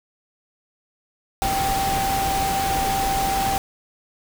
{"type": "tone in noise", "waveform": "sine", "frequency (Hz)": 781, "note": "G5", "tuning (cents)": -7, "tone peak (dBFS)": -21, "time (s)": [1.42, 3.58], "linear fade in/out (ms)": 0, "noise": "pink", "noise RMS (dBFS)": -26, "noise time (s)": [1.42, 3.58], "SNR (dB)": 2, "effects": []}